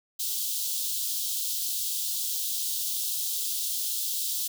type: high-pass noise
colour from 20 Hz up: white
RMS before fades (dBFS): -30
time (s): 0.19-4.48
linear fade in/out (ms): 10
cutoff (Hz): 3200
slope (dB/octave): 48
effects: none